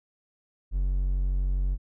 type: tone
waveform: triangle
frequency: 46.27 Hz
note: F#1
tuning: 1 cent sharp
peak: -21 dBFS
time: 0.71-1.78 s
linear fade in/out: 50 ms
effects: none